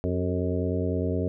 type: harmonic tone with a mistuned harmonic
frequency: 89.8 Hz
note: F2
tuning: 49 cents sharp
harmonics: 1 / 2 / 3 / 4 / 5 / 6 / 7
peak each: -28 / -32 / -31 / -33 / -32 / -37 / -36 dBFS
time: 0.04-1.28 s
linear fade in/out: 0 ms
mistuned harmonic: 4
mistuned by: +63 cents
effects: none